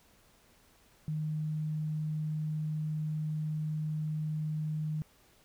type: tone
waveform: sine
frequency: 154.2 Hz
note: D#3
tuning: 15 cents flat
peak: -31 dBFS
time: 1.08-5.02 s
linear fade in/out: 0 ms
effects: pink hiss -64 dBFS RMS until 5.44 s